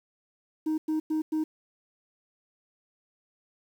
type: tone bursts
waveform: sine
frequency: 312.2 Hz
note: D#4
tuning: 6 cents sharp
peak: -22 dBFS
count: 4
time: 0.66-1.44 s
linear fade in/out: 10 ms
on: 120 ms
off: 100 ms
effects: tanh soft clip ceiling -24 dBFS + 9-bit